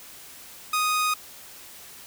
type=tone; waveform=sawtooth; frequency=1244.5 Hz; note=D#6; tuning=in tune; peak=-18 dBFS; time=0.73-1.14 s; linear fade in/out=5 ms; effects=white hiss -45 dBFS RMS until 2.06 s